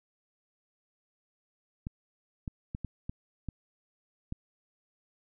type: clicks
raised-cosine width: 5 ms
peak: -23 dBFS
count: 7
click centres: 1.869 / 2.478 / 2.749 / 2.847 / 3.095 / 3.487 / 4.324 s
effects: none